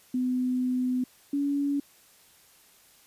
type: tone pair in turn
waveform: sine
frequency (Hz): 252.5 / 283.4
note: B3 / C#4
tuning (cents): +39 / +38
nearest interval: major second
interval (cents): 199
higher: second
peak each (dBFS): -24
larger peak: neither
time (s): 0.14-1.04 / 1.33-1.8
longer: first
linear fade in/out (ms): 5
effects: white hiss -58 dBFS RMS until 3.06 s + resampled to 32000 Hz